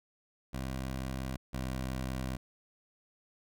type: tone pair in turn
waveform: 15% pulse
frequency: 65.41 / 64.66 Hz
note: C2 / C2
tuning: 0 / -20 cents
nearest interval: unison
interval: 20 cents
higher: first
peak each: -29 / -28 dBFS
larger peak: second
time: 0.53-1.37 / 1.53-2.37 s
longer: neither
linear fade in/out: 10 ms
effects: none